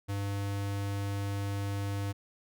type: tone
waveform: square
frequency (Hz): 100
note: G2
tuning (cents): +35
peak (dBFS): -32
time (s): 0.08-2.13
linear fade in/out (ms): 20
effects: none